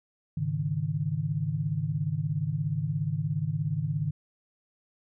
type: chord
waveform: sine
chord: Ab suspended fourth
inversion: none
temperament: equal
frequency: 103.83 / 138.59 / 155.56 Hz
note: Ab2 / Db3 / Eb3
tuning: 0 / 0 / 0 cents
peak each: -34 / -31 / -29 dBFS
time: 0.37-4.11 s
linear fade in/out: 5 ms
effects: none